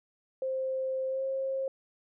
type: tone with pitch glide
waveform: sine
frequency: 525 to 534.8 Hz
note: C5 to C5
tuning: +6 to +38 cents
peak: -29 dBFS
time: 0.42-1.68 s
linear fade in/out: 2 ms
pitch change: +32 cents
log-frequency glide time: 1.08-1.23 s
effects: none